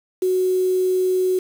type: tone with quantisation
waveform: sine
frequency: 370 Hz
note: F#4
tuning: in tune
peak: -16 dBFS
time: 0.22-1.39 s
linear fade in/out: 5 ms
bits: 6
effects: none